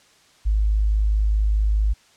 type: tone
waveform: sine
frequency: 52.4 Hz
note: G#1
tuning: 16 cents sharp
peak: -16 dBFS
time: 0.45-1.94 s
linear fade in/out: 20 ms
effects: white hiss -55 dBFS RMS until 2.16 s + low-pass 7000 Hz 12 dB/octave